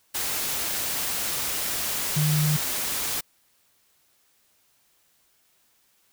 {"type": "tone in noise", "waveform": "sine", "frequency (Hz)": 151.9, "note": "D#3", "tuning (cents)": -41, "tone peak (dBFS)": -20, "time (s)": [2.16, 2.57], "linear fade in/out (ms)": 10, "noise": "white", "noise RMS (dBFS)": -28, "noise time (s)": [0.14, 3.21], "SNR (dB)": 5, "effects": ["white hiss -65 dBFS RMS until 6.12 s"]}